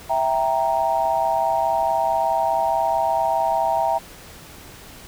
sine chord, E diminished, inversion none, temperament equal, 659.3 / 784 / 932.3 Hz, E5 / G5 / Bb5, 0 / 0 / 0 cents, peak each -22 dBFS, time 0.09-3.99 s, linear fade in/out 20 ms, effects pink hiss -42 dBFS RMS until 5.07 s

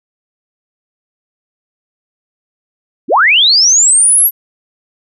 sine linear sweep, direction up, 180 to 11840 Hz, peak -5 dBFS, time 3.08-4.31 s, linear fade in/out 50 ms, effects none

